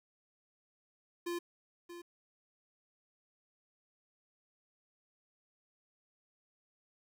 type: tone with echo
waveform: square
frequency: 346.4 Hz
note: F4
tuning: 14 cents flat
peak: -36 dBFS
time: 1.26-1.39 s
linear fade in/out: 10 ms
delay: 630 ms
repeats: 1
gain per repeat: -11 dB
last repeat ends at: 2.02 s
effects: 11-bit